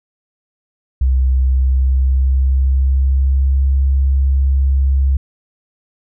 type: tone with pitch glide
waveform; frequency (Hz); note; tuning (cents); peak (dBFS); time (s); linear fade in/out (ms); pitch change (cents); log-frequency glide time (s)
sine; 64.8 to 67.59; C2 to C#2; -16 to -43; -10; 1.01-5.17; 5; +73; 1.33-3.68
effects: none